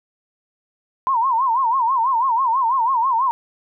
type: tone with vibrato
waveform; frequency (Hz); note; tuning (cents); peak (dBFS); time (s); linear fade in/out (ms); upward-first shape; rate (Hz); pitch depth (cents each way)
sine; 987.8; B5; 0; -15; 1.07-3.31; 0; sine; 6.1; 170
effects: none